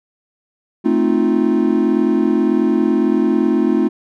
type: chord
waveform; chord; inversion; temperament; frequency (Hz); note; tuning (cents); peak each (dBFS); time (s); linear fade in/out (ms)
triangle; F dominant seventh; first; equal; 220 / 261.6 / 311.1 / 349.2; A3 / C4 / Eb4 / F4; 0 / 0 / 0 / 0; -16; 0.84-3.89; 20
effects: none